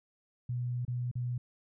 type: tone with dropouts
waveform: sine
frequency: 122.8 Hz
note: B2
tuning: 9 cents flat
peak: -31 dBFS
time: 0.49-1.38 s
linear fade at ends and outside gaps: 5 ms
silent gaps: 0.851-0.879 / 1.114-1.154 s
effects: none